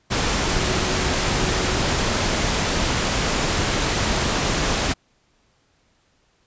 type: tone in noise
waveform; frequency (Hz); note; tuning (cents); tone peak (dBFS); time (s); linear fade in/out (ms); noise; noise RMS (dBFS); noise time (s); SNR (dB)
sine; 369.6; F#4; -2; -31; 0.47-1.85; 20; pink; -21; 0.1-4.94; -13
effects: pink hiss -63 dBFS RMS until 6.46 s + resampled to 16000 Hz